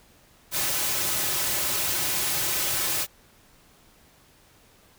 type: noise with comb filter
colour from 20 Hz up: white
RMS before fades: -26 dBFS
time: 0.51-3.07 s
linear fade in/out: 50 ms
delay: 4.3 ms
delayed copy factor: -0.6
effects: pink hiss -57 dBFS RMS until 4.98 s